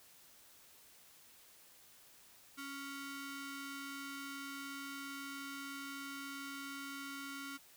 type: ring-modulated tone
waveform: sawtooth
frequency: 835 Hz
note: G#5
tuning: 9 cents sharp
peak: -37 dBFS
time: 2.57-7.58 s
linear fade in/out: 20 ms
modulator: 559 Hz
effects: white hiss -62 dBFS RMS until 7.76 s